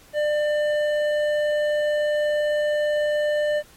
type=tone with hard clipping; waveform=triangle; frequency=597 Hz; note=D5; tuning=28 cents sharp; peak=-21 dBFS; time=0.13-3.63 s; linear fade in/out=50 ms; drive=13 dB; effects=pink hiss -51 dBFS RMS until 3.76 s + MP3 64 kbps